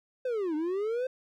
triangle linear two-way sweep, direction down then up, 523.3 to 296.7 to 523.3 Hz, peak -26 dBFS, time 0.25-1.07 s, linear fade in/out 5 ms, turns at 0.55 s, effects none

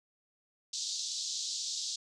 pink band-pass noise, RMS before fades -37 dBFS, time 0.73-1.96 s, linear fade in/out 5 ms, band 3700 to 7300 Hz, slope 48 dB/octave, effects none

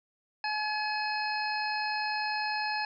harmonic tone, 850 Hz, G#5, 40 cents sharp, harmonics 1 / 2 / 3 / 5 / 6, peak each -32 / -35 / -37 / -39 / -40 dBFS, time 0.44-2.85 s, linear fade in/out 2 ms, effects none

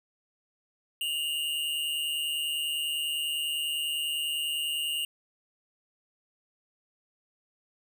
square tone pair together, 2815 / 2965 Hz, F7 / F#7, +13 / +3 cents, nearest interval minor second, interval 90 cents, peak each -30 / -37 dBFS, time 1.01-5.05 s, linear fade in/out 2 ms, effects none

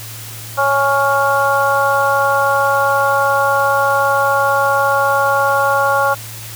harmonic tone with a mistuned harmonic, 277.2 Hz, C#4, in tune, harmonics 2 / 3 / 4 / 5, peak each -17 / -17 / -17 / -17 dBFS, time 0.57-6.15 s, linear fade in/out 20 ms, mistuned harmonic 5, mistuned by +19 cents, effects added 111 Hz sine -32 dBFS peak until 6.55 s + white hiss -32 dBFS RMS until 6.55 s

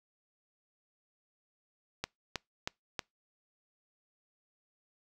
click train, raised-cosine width 0.2 ms, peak -16 dBFS, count 4, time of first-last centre 2.04-2.992 s, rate 3.15 Hz, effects noise-tail reverb RT60 0.2 s tail -26 dB re dry

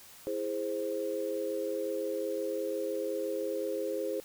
sine chord, E augmented, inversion none, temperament equal, 329.6 / 415.3 / 523.3 Hz, E4 / G#4 / B#4, 0 / 0 / 0 cents, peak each -38 / -35 / -34 dBFS, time 0.27-4.2 s, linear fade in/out 0 ms, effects white hiss -53 dBFS RMS until 4.24 s

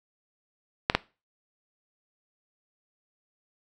clicks, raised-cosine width 0.3 ms, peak -3 dBFS, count 2, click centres 0.899 / 0.95 s, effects noise-tail reverb RT60 0.3 s tail -20 dB re dry

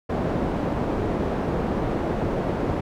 white low-pass noise, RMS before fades -25 dBFS, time 0.09-2.81 s, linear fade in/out 10 ms, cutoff 490 Hz, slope 12 dB/octave, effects none

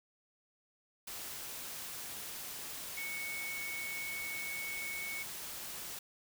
sine tone in noise, 2217 Hz, C#7, in tune, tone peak -39 dBFS, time 2.97-5.23 s, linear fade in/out 5 ms, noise white, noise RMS -44 dBFS, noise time 1.07-5.99 s, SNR +2 dB, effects none

